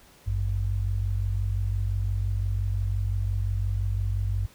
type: tone pair together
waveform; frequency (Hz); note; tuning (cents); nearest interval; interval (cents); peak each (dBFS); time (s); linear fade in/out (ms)
sine; 52.21 / 98; G#1 / G2; +10 / 0; major seventh; 1090; -27 / -26; 0.26-4.47; 20
effects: pink hiss -55 dBFS RMS until 4.54 s